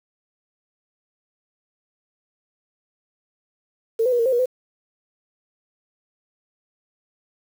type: tone with pitch steps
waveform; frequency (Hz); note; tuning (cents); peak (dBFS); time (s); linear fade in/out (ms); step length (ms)
sine; 452.4 / 507 / 482.2 / 460.9 / 523 / 480 / 508; A4 / B4 / B4 / A#4 / C5 / B4 / B4; +48 / +45 / -41 / -20 / -1 / -49 / +49; -16; 3.99-4.459; 10; 67
effects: 7-bit